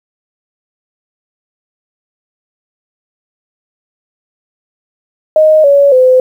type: tone with pitch steps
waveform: sine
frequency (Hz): 622.3 / 564.1 / 511.3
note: D#5 / C#5 / C5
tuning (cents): 0 / +30 / -40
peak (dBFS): -3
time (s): 5.36-6.2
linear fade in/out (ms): 2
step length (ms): 280
effects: 7-bit